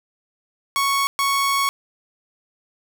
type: tone bursts at uneven times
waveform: sawtooth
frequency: 1108.7 Hz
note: C#6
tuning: in tune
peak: -14 dBFS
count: 2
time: 0.76-1.07 / 1.19-1.69 s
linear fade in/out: 0 ms
effects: 7-bit